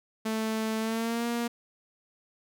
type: tone with pitch glide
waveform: sawtooth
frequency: 220.3 to 236.1 Hz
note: A3 to A#3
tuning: +2 to +22 cents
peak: -24 dBFS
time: 0.25-1.48 s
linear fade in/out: 10 ms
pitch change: +120 cents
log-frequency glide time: 0.79-1.26 s
effects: none